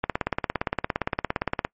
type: click train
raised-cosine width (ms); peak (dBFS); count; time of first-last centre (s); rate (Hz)
0.5; -8; 29; 0.04-1.649; 17.4
effects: noise-tail reverb RT60 0.1 s tail -25 dB re dry + MP3 32 kbps